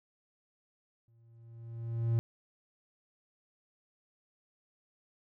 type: tone with exponential growth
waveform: triangle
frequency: 115.6 Hz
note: A#2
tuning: 14 cents flat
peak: -22 dBFS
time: 1.08-2.19 s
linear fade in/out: 0 ms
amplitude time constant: 240 ms
effects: none